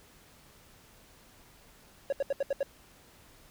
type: tone bursts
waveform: triangle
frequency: 554.4 Hz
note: C#5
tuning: in tune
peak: -24 dBFS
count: 6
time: 2.1-2.63 s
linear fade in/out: 2 ms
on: 25 ms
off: 76 ms
effects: pink hiss -58 dBFS RMS until 3.5 s